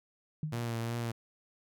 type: tone with exponential decay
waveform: sine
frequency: 153.9 Hz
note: D#3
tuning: 19 cents flat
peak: -29 dBFS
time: 0.43-0.71 s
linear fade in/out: 2 ms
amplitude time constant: 60 ms
type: tone with vibrato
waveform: sawtooth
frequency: 116.54 Hz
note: A#2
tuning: in tune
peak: -29 dBFS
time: 0.52-1.12 s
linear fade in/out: 10 ms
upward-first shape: triangle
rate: 2.8 Hz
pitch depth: 36 cents each way
effects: none